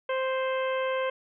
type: harmonic tone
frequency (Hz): 523.3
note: C5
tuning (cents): 0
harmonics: 1 / 2 / 3 / 4 / 5 / 6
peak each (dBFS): -27 / -33 / -37 / -39 / -41 / -43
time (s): 0.09-1.1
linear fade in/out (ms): 5
effects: none